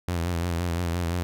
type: tone with vibrato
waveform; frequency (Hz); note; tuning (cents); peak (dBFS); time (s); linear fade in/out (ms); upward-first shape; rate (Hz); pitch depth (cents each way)
sawtooth; 86.1; F2; -24; -21; 0.08-1.23; 0; sine; 5.8; 64
effects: none